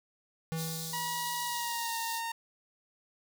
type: tone with exponential decay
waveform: square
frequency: 162.2 Hz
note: E3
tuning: 28 cents flat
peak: -32 dBFS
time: 0.52-1.86 s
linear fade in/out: 0 ms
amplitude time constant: 290 ms
type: high-pass noise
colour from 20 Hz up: pink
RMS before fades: -40 dBFS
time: 0.55-2.22 s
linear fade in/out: 50 ms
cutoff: 3500 Hz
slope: 96 dB/octave
type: tone with pitch glide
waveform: sawtooth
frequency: 962 to 919.1 Hz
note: B5 to A#5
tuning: -46 to -25 cents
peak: -30 dBFS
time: 0.93-2.32 s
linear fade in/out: 5 ms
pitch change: -79 cents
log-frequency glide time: 1.45-1.97 s
effects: none